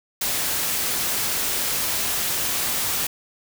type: noise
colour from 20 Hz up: white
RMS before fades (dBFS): -24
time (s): 0.21-3.07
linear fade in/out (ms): 5
effects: none